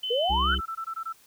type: tone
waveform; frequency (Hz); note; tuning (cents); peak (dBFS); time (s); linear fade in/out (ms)
sine; 3040; F#7; +46; -28; 0.03-0.58; 5
type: exponential sweep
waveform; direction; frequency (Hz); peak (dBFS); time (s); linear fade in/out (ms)
sine; up; 451 to 1568; -23; 0.1-0.55; 10
type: harmonic tone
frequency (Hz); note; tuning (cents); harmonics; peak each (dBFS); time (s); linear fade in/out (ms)
65.7; C2; +8; 1 / 3 / 5 / 6; -27 / -37 / -41 / -43; 0.29-0.61; 20
type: tone bursts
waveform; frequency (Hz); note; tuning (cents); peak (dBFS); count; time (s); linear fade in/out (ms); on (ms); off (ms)
sine; 1329; E6; +14; -30; 7; 0.49-1.128; 10; 74; 20
effects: white hiss -58 dBFS RMS until 1.26 s